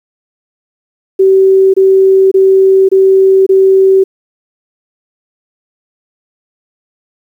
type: tone bursts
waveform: sine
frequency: 383.6 Hz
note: G4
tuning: 37 cents flat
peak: -3 dBFS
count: 5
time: 1.19-4.04 s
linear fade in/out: 10 ms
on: 550 ms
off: 25 ms
effects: 7-bit